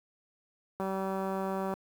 click train, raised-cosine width 1 ms, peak -21 dBFS, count 181, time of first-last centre 0.8-1.738 s, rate 192 Hz, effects high-pass 60 Hz 12 dB/octave + 8-bit

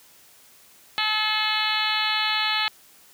harmonic tone with a mistuned harmonic, 430.3 Hz, A4, 39 cents flat, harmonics 2 / 3 / 4 / 5 / 6 / 7 / 8 / 9 / 10, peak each -30 / -30 / -30 / -30 / -30 / -30 / -30 / -30 / -30 dBFS, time 0.98-2.68 s, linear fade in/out 0 ms, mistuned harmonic 9, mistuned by +20 cents, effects white hiss -53 dBFS RMS until 3.13 s + high-pass 60 Hz 12 dB/octave

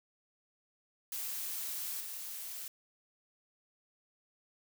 blue noise with level steps, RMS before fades -39 / -43 dBFS, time 1.12-2.68 s, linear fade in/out 2 ms, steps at 2 s, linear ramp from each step 10 ms, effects none

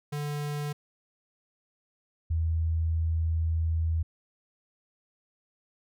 square / sine tone pair in turn, 146.83 / 81.32 Hz, D3 / E2, 0 / -23 cents, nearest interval minor seventh, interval 1023 cents, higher first, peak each -31 / -24 dBFS, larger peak second, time 0.12-0.73 / 2.3-4.03 s, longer second, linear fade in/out 10 ms, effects none

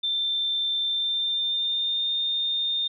sine tone with pitch glide, 3565 to 3636 Hz, A7 to A#7, +22 to -44 cents, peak -23 dBFS, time 0.03-2.88 s, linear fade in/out 10 ms, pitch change +34 cents, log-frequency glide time 0.83-2.12 s, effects none

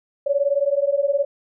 sine beating tone pair, 554.4 / 573.4 Hz, C#5 / D5, 0 / -42 cents, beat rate 19 Hz, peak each -20 dBFS, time 0.26-1.25 s, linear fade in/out 10 ms, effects none

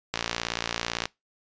click train, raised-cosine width 0.2 ms, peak -9 dBFS, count 54, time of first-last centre 0.14-1.055 s, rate 57.9 Hz, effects noise-tail reverb RT60 0.2 s tail -23 dB re dry + resampled to 16000 Hz

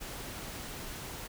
pink noise, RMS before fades -42 dBFS, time 0-1.28 s, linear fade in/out 20 ms, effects none

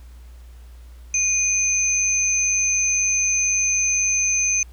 sine tone pair together, 2459 / 6202 Hz, D#7 / G8, -21 / -19 cents, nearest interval octave + major third, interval 1602 cents, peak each -24 / -18 dBFS, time 1.14-4.63 s, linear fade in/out 2 ms, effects added 60 Hz sine -39 dBFS peak until 4.72 s + pink hiss -56 dBFS RMS until 4.72 s

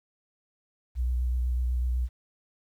sine tone with vibrato, 61.74 Hz, B1, in tune, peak -24 dBFS, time 0.95-2.09 s, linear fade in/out 50 ms, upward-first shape sine, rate 8 Hz, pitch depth 26 cents each way, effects 10-bit

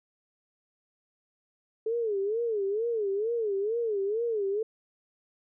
sine tone with vibrato, 429.5 Hz, A4, 42 cents flat, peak -26 dBFS, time 1.86-4.63 s, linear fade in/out 5 ms, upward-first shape sine, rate 2.2 Hz, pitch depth 170 cents each way, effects none

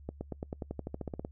accelerating click train, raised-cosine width 2 ms, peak -23 dBFS, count 15, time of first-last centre 0.09-1.249 s, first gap 120 ms, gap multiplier 0.94, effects noise-tail reverb RT60 0.1 s tail -26 dB re dry + added 71 Hz sine -49 dBFS peak until 1.31 s

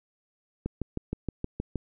click train, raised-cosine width 3 ms, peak -17 dBFS, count 8, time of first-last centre 0.66-1.757 s, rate 6.38 Hz, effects none

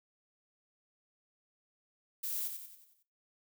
violet noise with echo, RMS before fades -37 dBFS, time 2.23-2.48 s, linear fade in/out 10 ms, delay 92 ms, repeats 6, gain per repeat -6 dB, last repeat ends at 3.032 s, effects noise-tail reverb RT60 0.3 s tail -18 dB re dry

